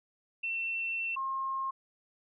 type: tone pair in turn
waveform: sine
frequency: 2696 / 1069.9 Hz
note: E7 / C6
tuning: +38 / +38 cents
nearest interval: octave + major third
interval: 1600 cents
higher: first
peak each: -31 / -31 dBFS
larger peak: neither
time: 0.43-1.16 / 1.16-1.71 s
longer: first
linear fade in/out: 10 ms
effects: none